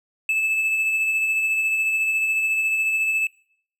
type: tone with tremolo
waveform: triangle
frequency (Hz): 2619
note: E7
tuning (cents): -12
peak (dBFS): -16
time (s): 0.29-3.27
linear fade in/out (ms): 2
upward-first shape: sine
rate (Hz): 14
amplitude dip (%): 30
effects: noise-tail reverb RT60 0.6 s tail -21 dB re dry

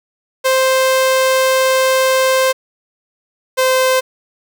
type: tone pair in turn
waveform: sawtooth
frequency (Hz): 523.3 / 518.2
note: C5 / C5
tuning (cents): 0 / -17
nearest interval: unison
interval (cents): 17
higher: first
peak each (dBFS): -7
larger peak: neither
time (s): 0.44-2.53 / 3.57-4.01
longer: first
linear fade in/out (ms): 20
effects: none

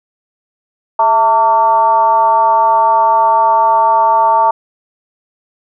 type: tone with frequency modulation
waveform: sine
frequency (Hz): 902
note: A5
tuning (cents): +43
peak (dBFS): -7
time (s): 0.99-4.51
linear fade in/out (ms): 5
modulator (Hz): 245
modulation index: 0.74
effects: none

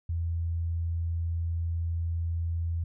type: tone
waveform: sine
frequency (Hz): 83.8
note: E2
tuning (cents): +29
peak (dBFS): -27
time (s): 0.09-2.84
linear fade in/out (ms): 5
effects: none

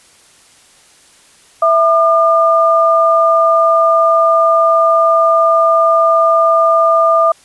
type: tone pair together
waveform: sine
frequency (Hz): 659.3 / 1205.7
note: E5 / D6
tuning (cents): 0 / +45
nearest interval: minor seventh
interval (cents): 1045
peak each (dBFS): -10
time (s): 1.62-7.32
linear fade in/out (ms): 5
effects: white hiss -46 dBFS RMS until 7.44 s + resampled to 24000 Hz

